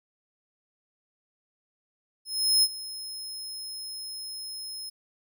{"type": "tone with ADSR envelope", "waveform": "sawtooth", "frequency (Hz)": 5160, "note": "E8", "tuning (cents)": -38, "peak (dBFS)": -15, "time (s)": [2.25, 4.9], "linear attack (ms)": 380, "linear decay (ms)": 46, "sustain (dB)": -18, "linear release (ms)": 13, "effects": []}